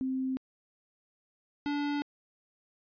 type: tone pair in turn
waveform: sine / square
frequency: 261.6 / 289.5 Hz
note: C4 / D4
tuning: 0 / -25 cents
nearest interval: major second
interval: 175 cents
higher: second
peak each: -29 / -30 dBFS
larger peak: first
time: 0.01-0.37 / 1.66-2.02 s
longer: neither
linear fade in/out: 0 ms
effects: resampled to 11025 Hz